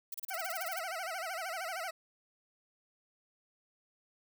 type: noise bursts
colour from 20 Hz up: violet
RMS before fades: -39 dBFS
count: 13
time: 0.12-0.791 s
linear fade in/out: 5 ms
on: 23 ms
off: 31 ms
type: tone with vibrato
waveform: 20% pulse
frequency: 704 Hz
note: F5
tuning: 14 cents sharp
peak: -32 dBFS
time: 0.3-1.91 s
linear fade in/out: 10 ms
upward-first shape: sine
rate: 13 Hz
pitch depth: 170 cents each way
effects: none